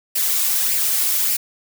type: noise with flanger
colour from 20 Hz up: blue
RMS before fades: -19 dBFS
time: 0.15-1.37 s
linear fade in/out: 10 ms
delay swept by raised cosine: 0.39 to 2.79 ms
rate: 1.7 Hz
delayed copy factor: +0.5
effects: none